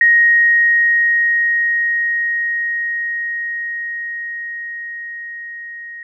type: tone with level ramp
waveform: sine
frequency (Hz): 1875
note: A#6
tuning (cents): +10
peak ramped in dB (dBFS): -7 to -29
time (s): 0.01-6.03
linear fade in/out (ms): 2
effects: none